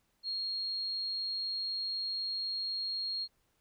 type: tone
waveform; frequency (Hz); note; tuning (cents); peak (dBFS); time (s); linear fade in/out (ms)
sine; 4264; C8; +32; -33; 0.23-3.28; 50
effects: pink hiss -75 dBFS RMS until 3.6 s